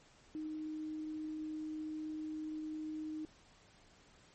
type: tone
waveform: sine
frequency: 310 Hz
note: D#4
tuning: 6 cents flat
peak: -39 dBFS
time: 0.35-3.25 s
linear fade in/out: 0 ms
effects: pink hiss -64 dBFS RMS until 4.34 s + MP3 32 kbps